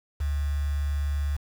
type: tone with quantisation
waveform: sine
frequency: 72 Hz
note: D2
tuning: 34 cents flat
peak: -24 dBFS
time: 0.2-1.37 s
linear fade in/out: 10 ms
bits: 7
effects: none